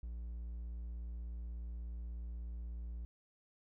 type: tone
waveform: triangle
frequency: 58.27 Hz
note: A#1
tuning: in tune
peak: -39 dBFS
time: 0.03-3.05 s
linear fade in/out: 0 ms
effects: none